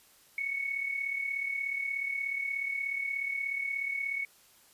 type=tone with amplitude modulation; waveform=sine; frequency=2217 Hz; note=C#7; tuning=in tune; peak=-28 dBFS; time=0.38-4.25 s; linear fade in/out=2 ms; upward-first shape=sine; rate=36.7 Hz; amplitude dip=60%; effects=white hiss -61 dBFS RMS until 4.73 s + resampled to 32000 Hz